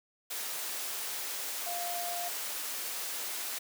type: tone in noise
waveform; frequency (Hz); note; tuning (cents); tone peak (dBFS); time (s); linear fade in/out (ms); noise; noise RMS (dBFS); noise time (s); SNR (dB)
sine; 698.5; F5; 0; -36; 1.66-2.29; 10; white; -37; 0.3-3.59; -2
effects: high-pass 400 Hz 12 dB/octave